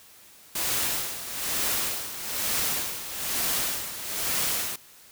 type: noise with tremolo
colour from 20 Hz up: white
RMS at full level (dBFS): -26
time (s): 0.55-4.76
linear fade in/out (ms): 5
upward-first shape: sine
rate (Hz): 1.1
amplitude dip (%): 70
effects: white hiss -52 dBFS RMS until 5.11 s